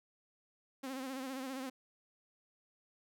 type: tone with vibrato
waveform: sawtooth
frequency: 263.6 Hz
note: C4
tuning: 13 cents sharp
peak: -36 dBFS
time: 0.83-1.7 s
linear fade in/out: 10 ms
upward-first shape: sine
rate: 15 Hz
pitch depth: 63 cents each way
effects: none